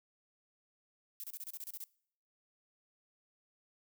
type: noise bursts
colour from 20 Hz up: violet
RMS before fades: -44 dBFS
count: 10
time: 1.2-1.84 s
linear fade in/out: 0 ms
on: 37 ms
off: 30 ms
effects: noise-tail reverb RT60 0.6 s tail -23 dB re dry